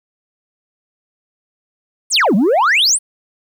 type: exponential two-way sweep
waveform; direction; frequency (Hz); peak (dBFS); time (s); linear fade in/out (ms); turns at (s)
sine; down then up; 9956 to 178.1 to 9956; -7; 2.1-2.99; 50; 2.35
effects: tanh soft clip ceiling -9 dBFS + 8-bit